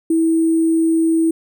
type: tone with sample-and-hold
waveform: sine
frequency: 325.7 Hz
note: E4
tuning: 21 cents flat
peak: -12 dBFS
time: 0.1-1.31 s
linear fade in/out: 5 ms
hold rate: 8820 Hz
effects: none

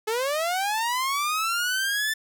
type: linear sweep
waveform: sawtooth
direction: up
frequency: 422.5 to 1774 Hz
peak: -20 dBFS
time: 0.07-2.14 s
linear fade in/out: 10 ms
effects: none

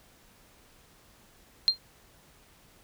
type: tone with exponential decay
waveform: sine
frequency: 4186 Hz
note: C8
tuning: in tune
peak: -14 dBFS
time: 1.68-1.78 s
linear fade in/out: 0 ms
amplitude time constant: 20 ms
effects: pink hiss -59 dBFS RMS until 2.83 s

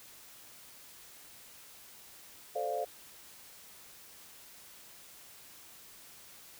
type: chord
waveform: sine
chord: D minor seventh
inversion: second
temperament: equal with one note detuned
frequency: 437 / 523.3 / 587.3 / 698.5 Hz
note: A4 / C5 / D5 / F5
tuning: -12 / 0 / 0 / 0 cents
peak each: -39 / -38 / -38 / -35 dBFS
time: 2.55-2.85 s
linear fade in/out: 10 ms
effects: white hiss -54 dBFS RMS until 6.59 s

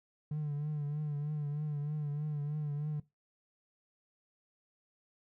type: tone with vibrato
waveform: triangle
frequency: 148.3 Hz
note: D3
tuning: 17 cents sharp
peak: -30 dBFS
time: 0.31-3 s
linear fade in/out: 5 ms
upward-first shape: triangle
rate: 3.2 Hz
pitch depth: 59 cents each way
effects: noise-tail reverb RT60 0.2 s tail -20 dB re dry + tanh soft clip ceiling -28 dBFS

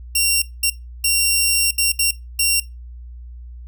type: tone bursts at uneven times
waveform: 10% pulse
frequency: 2753 Hz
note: F7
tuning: 25 cents flat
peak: -6 dBFS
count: 6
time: 0.15-0.42 / 0.63-0.7 / 1.04-1.71 / 1.78-1.92 / 1.99-2.11 / 2.39-2.6 s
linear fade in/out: 5 ms
effects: noise-tail reverb RT60 0.2 s tail -18 dB re dry + added 60 Hz sine -33 dBFS peak until 3.67 s

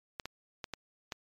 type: clicks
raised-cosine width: 0.2 ms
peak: -20 dBFS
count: 5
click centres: 0.198 / 0.256 / 0.642 / 0.737 / 1.122 s
effects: MP3 96 kbps

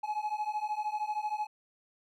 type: beating tone pair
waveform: triangle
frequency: 840 / 853 Hz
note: G#5 / G#5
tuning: +19 / +46 cents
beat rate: 13 Hz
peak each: -33 / -32 dBFS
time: 0.03-1.47 s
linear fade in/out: 10 ms
effects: none

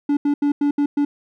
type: tone bursts at uneven times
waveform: triangle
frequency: 288.3 Hz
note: D4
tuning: 32 cents flat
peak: -13 dBFS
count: 6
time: 0.09-0.17 / 0.25-0.34 / 0.42-0.52 / 0.61-0.71 / 0.78-0.86 / 0.97-1.05 s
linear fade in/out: 5 ms
effects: none

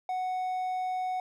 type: tone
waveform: triangle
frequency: 740 Hz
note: F#5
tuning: in tune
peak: -27 dBFS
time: 0.09-1.2 s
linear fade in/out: 2 ms
effects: none

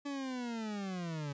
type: linear sweep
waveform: 40% pulse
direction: down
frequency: 287.6 to 138.59 Hz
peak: -36 dBFS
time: 0.05-1.33 s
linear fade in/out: 10 ms
effects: resampled to 16000 Hz + 12-bit

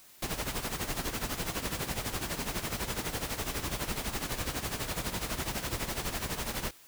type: noise with tremolo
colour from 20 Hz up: pink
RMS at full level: -32 dBFS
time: 0.22-6.71 s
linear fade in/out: 5 ms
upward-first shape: sine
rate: 12 Hz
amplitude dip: 70%
effects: white hiss -56 dBFS RMS until 6.87 s

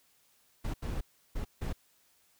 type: noise bursts at uneven times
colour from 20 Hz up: brown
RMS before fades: -34 dBFS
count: 4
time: 0.64-0.74 / 0.82-1.01 / 1.35-1.45 / 1.61-1.73 s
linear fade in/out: 10 ms
effects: white hiss -68 dBFS RMS until 2.39 s

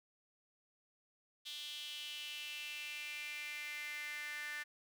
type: tone with high-pass filter sweep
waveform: sawtooth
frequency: 296.6 Hz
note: D4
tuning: 17 cents sharp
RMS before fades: -45 dBFS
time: 1.45-4.64 s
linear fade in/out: 20 ms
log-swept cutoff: 3400 to 1800 Hz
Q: 5.6
effects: none

